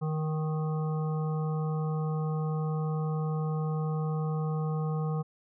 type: harmonic tone with a mistuned harmonic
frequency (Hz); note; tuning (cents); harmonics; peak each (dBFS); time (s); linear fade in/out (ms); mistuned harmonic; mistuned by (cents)
155.2; D#3; -4; 1 / 3 / 5 / 7 / 8; -28 / -38 / -42 / -45 / -46; 0.01-5.23; 20; 3; +17
effects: none